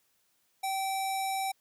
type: tone with low-pass filter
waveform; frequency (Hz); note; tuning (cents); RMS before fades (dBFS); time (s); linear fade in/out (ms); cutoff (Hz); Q
square; 773; G5; -24; -32; 0.63-1.52; 10; 11000; 2.4
effects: white hiss -72 dBFS RMS until 1.6 s + high-pass 60 Hz 12 dB/octave